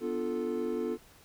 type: chord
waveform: triangle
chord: B half-diminished seventh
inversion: none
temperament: equal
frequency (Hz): 246.9 / 293.7 / 349.2 / 440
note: B3 / D4 / F4 / A4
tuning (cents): 0 / 0 / 0 / 0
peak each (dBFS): -34 / -38 / -33 / -32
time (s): 0-0.98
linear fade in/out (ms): 50
effects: pink hiss -58 dBFS RMS until 1.24 s